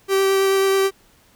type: tone with vibrato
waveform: 45% pulse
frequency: 388.2 Hz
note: G4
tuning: 17 cents flat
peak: -15 dBFS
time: 0.08-0.91 s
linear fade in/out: 50 ms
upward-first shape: triangle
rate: 9.2 Hz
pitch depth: 10 cents each way
effects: pink hiss -55 dBFS RMS until 1.35 s